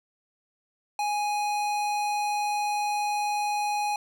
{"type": "tone with hard clipping", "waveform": "sine", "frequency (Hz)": 830.6, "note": "G#5", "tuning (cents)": 0, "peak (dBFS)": -27, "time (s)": [0.99, 3.96], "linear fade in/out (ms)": 2, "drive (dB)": 18, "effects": []}